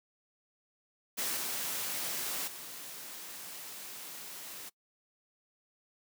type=noise with level steps; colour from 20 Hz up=white; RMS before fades=-34 / -36 / -45 dBFS; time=1.17-4.7 s; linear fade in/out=20 ms; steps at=1.36 / 2.47 s; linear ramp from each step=10 ms; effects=noise-tail reverb RT60 0.1 s tail -24 dB re dry + high-pass 150 Hz 12 dB/octave